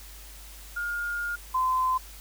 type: tone pair in turn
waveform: sine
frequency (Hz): 1419 / 1027.4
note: F6 / C6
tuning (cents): +27 / -32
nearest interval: tritone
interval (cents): 559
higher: first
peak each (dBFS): -28 / -22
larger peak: second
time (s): 0.76-1.36 / 1.54-1.98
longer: first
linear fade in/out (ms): 10
effects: added 50 Hz sine -45 dBFS peak until 2.2 s + white hiss -48 dBFS RMS until 2.2 s